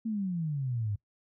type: exponential sweep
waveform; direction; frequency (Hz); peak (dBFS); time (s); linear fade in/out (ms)
sine; down; 229.6 to 99; -29; 0.05-0.96; 10
effects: noise-tail reverb RT60 0.1 s tail -21 dB re dry